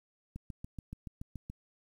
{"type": "click train", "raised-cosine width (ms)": 5, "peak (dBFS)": -29, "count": 9, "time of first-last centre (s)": [0.36, 1.5], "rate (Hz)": 7.02, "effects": ["10-bit"]}